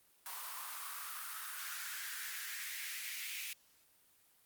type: noise with high-pass filter sweep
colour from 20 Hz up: white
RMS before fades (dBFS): -44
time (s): 0.26-3.53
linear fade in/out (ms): 0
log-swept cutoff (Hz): 960 to 2400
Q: 3.7
effects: white hiss -69 dBFS RMS until 4.45 s + Opus 32 kbps